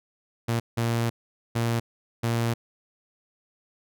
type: tone bursts at uneven times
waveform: sawtooth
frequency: 116.54 Hz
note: A#2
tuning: in tune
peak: -19 dBFS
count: 4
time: 0.48-0.6 / 0.77-1.1 / 1.55-1.8 / 2.23-2.54 s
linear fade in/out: 10 ms
effects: none